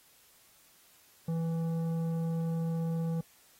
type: tone with tanh clipping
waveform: sine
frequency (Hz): 164.81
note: E3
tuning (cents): 0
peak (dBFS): -31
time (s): 1.28-3.21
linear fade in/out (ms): 5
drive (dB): 10
effects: white hiss -62 dBFS RMS until 3.59 s + AAC 48 kbps